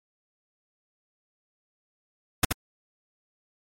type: noise with echo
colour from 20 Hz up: pink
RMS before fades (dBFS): -18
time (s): 2.43-2.45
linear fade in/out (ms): 5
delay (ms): 76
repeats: 1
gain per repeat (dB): -5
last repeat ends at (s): 2.526
effects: MP3 64 kbps